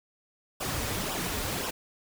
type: noise with flanger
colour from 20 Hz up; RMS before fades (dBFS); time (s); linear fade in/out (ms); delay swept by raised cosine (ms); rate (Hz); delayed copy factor
pink; -32; 0.6-1.71; 10; 0.46 to 6.16; 1.9; -0.65
effects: none